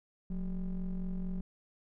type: ring-modulated tone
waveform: triangle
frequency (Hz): 102.2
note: G#2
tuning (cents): -27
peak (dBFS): -28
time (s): 0.3-1.41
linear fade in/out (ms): 5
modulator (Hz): 80
effects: none

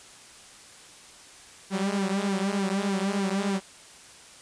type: tone with flanger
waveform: sawtooth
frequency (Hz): 196.4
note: G3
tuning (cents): +4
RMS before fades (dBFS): -27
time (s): 1.7-3.61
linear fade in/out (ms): 50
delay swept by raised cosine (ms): 1.5 to 7.4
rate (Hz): 3.3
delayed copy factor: -0.85
effects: white hiss -49 dBFS RMS until 4.41 s + resampled to 22050 Hz

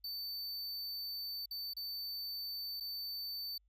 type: tone with dropouts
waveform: square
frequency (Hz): 4550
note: C#8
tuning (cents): +44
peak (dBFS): -40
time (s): 0.04-3.58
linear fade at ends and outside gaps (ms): 5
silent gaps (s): 1.459-1.509 / 1.736-1.766 / 2.801-2.806
effects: added 50 Hz sine -69 dBFS peak until 3.68 s

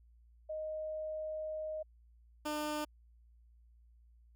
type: tone pair in turn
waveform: sine / 15% pulse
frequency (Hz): 622.3 / 300.9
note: D#5 / D4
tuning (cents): 0 / +42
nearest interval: octave + minor second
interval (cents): 1258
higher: first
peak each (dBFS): -37 / -29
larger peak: second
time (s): 0.49-1.83 / 2.45-2.85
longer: first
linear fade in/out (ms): 10
effects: added 58 Hz sine -60 dBFS peak until 4.35 s

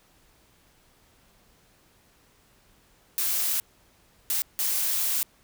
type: noise bursts at uneven times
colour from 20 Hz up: blue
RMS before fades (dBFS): -26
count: 3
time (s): 3.18-3.6 / 4.3-4.42 / 4.59-5.23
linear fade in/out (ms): 0
effects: pink hiss -61 dBFS RMS until 5.43 s

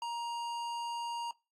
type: tone with hard clipping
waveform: sine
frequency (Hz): 940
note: A#5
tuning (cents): +14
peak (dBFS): -37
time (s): 0.02-1.31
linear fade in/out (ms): 2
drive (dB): 14
effects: noise-tail reverb RT60 0.3 s tail -24 dB re dry + AAC 64 kbps

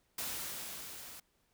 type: noise with level ramp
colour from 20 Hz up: white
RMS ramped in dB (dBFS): -38 to -50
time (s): 0.18-1.2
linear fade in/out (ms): 5
effects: pink hiss -75 dBFS RMS until 1.53 s

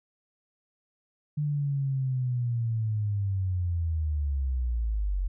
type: linear sweep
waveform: sine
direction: down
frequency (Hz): 149.9 to 44.17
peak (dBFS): -25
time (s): 1.37-5.28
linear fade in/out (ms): 10
effects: none

